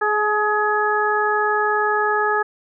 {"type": "harmonic tone with a mistuned harmonic", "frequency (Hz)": 420.7, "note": "G#4", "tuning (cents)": 22, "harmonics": [1, 2, 3, 4], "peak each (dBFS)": [-22, -22, -22, -22], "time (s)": [0.01, 2.43], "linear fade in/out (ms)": 10, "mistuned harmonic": 2, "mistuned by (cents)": 18, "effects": []}